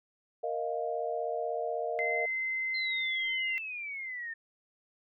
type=chord; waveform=sine; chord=Bb suspended fourth; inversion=none; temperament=equal; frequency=466.2 / 622.3 / 698.5 Hz; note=Bb4 / Eb5 / F5; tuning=0 / 0 / 0 cents; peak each=-35 dBFS; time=0.43-2.26 s; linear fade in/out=10 ms
type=tone; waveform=sine; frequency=2065 Hz; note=C7; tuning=23 cents flat; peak=-30 dBFS; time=1.99-3.58 s; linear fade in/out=0 ms
type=exponential sweep; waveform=sine; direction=down; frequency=4186 to 1797 Hz; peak=-36 dBFS; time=2.74-4.34 s; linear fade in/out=10 ms
effects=none